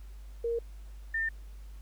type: tone pair in turn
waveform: sine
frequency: 466.2 / 1804.4 Hz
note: A#4 / A6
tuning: 0 / +43 cents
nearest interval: octave + major seventh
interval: 2343 cents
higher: second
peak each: -28 dBFS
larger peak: neither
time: 0.44-0.59 / 1.14-1.29 s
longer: neither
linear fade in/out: 5 ms
effects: added 50 Hz sine -43 dBFS peak until 1.81 s + pink hiss -63 dBFS RMS until 1.81 s